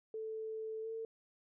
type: tone with pitch glide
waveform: sine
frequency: 440 to 449.2 Hz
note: A4 to A4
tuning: 0 to +36 cents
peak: -39 dBFS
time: 0.14-1.05 s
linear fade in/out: 2 ms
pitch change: +36 cents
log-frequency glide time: 0.82-0.88 s
effects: none